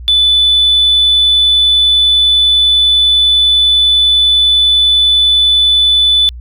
sine tone, 3490 Hz, A7, 15 cents flat, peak -5 dBFS, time 0.08-6.29 s, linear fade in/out 0 ms, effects tanh soft clip ceiling -2 dBFS + added 60 Hz sine -25 dBFS peak until 6.4 s

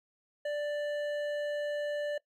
triangle tone with hard clipping, 588 Hz, D5, 2 cents sharp, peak -33 dBFS, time 0.45-2.18 s, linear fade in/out 5 ms, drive 13 dB, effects noise-tail reverb RT60 0.1 s tail -21 dB re dry

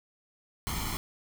pink noise with comb filter, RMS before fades -33 dBFS, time 0.67-0.97 s, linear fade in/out 0 ms, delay 0.94 ms, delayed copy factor +0.8, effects none

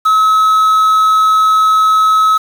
triangle tone with quantisation, 1287 Hz, E6, 42 cents flat, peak -5 dBFS, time 0.05-2.38 s, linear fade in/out 10 ms, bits 5, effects none

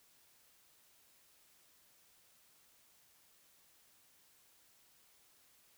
silence, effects white hiss -68 dBFS RMS until 5.77 s

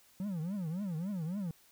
triangle tone with vibrato, 179.8 Hz, F#3, 49 cents flat, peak -32 dBFS, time 0.2-1.51 s, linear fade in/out 2 ms, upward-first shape triangle, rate 3.6 Hz, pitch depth 300 cents each way, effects white hiss -64 dBFS RMS until 1.71 s

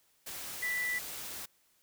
sine tone in noise, 1975.5 Hz, B6, in tune, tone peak -31 dBFS, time 0.62-0.99 s, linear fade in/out 10 ms, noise white, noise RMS -42 dBFS, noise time 0.26-1.46 s, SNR +8 dB, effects white hiss -70 dBFS RMS until 1.82 s

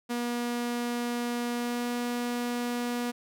sawtooth tone with pitch glide, 240 to 241.7 Hz, B3 to B3, -49 to -37 cents, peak -25 dBFS, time 0.09-3.12 s, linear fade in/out 20 ms, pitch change +12 cents, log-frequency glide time 1.55-1.89 s, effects none

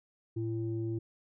sine tone pair together, 112.89 / 337.5 Hz, A2 / E4, +45 / +41 cents, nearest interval octave + perfect fifth, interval 1896 cents, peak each -33 / -34 dBFS, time 0.36-0.99 s, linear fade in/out 10 ms, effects tanh soft clip ceiling -24 dBFS

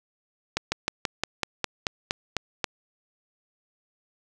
slowing click train, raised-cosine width 0.2 ms, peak -7 dBFS, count 11, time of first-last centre 0.57-2.642 s, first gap 150 ms, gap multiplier 1.07, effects none

